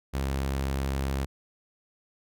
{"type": "tone", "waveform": "sawtooth", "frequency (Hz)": 67.7, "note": "C#2", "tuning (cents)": -40, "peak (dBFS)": -23, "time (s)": [0.13, 1.26], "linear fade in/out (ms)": 20, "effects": []}